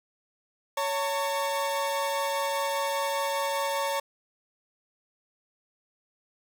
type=tone cluster; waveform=40% pulse; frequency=559 / 906 / 1113 Hz; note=C#5 / A#5 / C#6; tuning=+14 / -50 / +7 cents; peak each=-29 / -29 / -35 dBFS; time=0.77-4 s; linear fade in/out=5 ms; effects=none